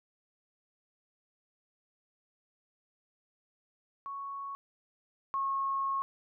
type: tone pair in turn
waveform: sine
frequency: 1108.7 / 1090.3 Hz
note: C#6 / C#6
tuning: 0 / -29 cents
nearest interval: unison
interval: 29 cents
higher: first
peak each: -37 / -29 dBFS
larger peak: second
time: 4.06-4.55 / 5.34-6.02 s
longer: second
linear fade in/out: 0 ms
effects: none